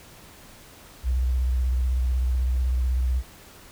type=tone with vibrato; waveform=sine; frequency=63 Hz; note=B1; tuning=35 cents sharp; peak=-20 dBFS; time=1.03-3.23 s; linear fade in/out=50 ms; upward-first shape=triangle; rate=16 Hz; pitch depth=83 cents each way; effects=pink hiss -48 dBFS RMS until 3.71 s